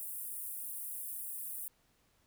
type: high-pass noise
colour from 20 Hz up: pink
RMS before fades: -42 dBFS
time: 0-1.68 s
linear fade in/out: 0 ms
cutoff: 9400 Hz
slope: 48 dB/octave
effects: pink hiss -72 dBFS RMS until 2.26 s